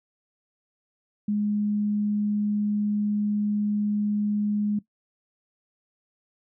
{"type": "tone", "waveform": "sine", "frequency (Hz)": 208, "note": "G#3", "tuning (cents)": 3, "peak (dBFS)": -22, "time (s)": [1.28, 4.79], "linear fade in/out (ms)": 5, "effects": ["noise-tail reverb RT60 0.1 s tail -17 dB re dry"]}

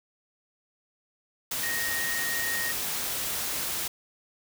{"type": "tone in noise", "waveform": "sine", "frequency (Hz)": 1864.7, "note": "A#6", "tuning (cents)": 0, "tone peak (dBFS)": -30, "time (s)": [1.63, 2.72], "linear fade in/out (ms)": 5, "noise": "white", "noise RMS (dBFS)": -31, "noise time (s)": [1.51, 3.88], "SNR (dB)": -2, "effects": []}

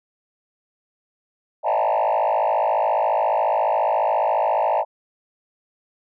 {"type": "tone with frequency modulation", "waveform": "sine", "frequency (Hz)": 752, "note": "F#5", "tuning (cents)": 28, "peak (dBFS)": -15, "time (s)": [1.63, 4.85], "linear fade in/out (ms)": 50, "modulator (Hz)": 54.4, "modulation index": 3.3, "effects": ["tanh soft clip ceiling -15 dBFS"]}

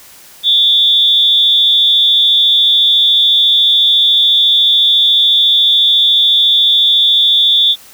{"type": "tone with amplitude modulation", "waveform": "sine", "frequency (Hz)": 3520, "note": "A7", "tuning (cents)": 0, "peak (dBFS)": -3, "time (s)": [0.43, 7.76], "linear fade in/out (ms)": 50, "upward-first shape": "sine", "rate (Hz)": 234, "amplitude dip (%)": 80, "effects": ["white hiss -39 dBFS RMS until 7.93 s"]}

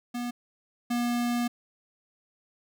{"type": "tone pair in turn", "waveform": "square", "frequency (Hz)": [242.1, 240.2], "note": ["B3", "B3"], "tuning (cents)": [-34, -48], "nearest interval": "unison", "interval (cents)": 14, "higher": "first", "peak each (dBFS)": [-31, -26], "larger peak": "second", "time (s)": [[0.14, 0.31], [0.9, 1.48]], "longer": "second", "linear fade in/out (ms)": 10, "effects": []}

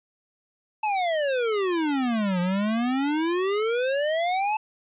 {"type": "exponential two-way sweep", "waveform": "square", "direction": "down then up", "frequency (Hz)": [880, 174.61, 880], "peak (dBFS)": -23, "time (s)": [0.83, 4.57], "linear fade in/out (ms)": 5, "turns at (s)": 2.4, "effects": ["resampled to 8000 Hz", "10-bit"]}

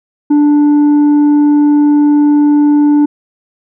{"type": "tone with tanh clipping", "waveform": "sine", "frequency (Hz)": 293.7, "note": "D4", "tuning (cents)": 0, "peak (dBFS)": -6, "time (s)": [0.3, 3.06], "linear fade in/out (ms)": 10, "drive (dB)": 4, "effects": []}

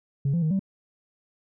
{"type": "tone with pitch steps", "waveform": "sine", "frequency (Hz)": [138.6, 170.4, 156.7, 193.3], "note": ["C#3", "F3", "D#3", "G3"], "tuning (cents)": [0, -42, 13, -24], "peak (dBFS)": -19, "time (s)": [0.25, 0.594], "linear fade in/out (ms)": 5, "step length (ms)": 86, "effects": ["tanh soft clip ceiling -19 dBFS"]}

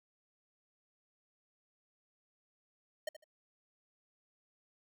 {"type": "tone with echo", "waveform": "square", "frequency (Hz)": 617, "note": "D#5", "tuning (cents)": -15, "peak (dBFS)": -35, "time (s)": [3.07, 3.09], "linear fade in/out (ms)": 5, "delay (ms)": 76, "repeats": 2, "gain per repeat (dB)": -13, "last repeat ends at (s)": 3.242, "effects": []}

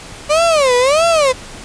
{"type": "tone with vibrato", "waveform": "35% pulse", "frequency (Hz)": 576, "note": "D5", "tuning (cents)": -34, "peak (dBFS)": -8, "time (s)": [0.29, 1.33], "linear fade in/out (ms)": 20, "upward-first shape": "sine", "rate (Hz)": 1.6, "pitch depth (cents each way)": 280, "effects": ["pink hiss -33 dBFS RMS until 1.64 s", "resampled to 22050 Hz"]}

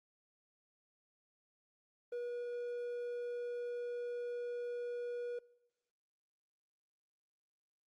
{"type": "tone", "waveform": "triangle", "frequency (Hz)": 482.8, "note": "B4", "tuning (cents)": -39, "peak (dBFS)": -36, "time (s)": [2.12, 5.39], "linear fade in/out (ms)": 5, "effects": ["noise-tail reverb RT60 0.9 s tail -24 dB re dry", "Opus 24 kbps"]}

